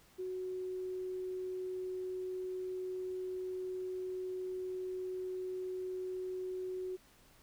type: tone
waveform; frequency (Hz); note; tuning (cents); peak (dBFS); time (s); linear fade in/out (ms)
sine; 370; F#4; 0; -37; 0.18-6.97; 20
effects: pink hiss -64 dBFS RMS until 7.42 s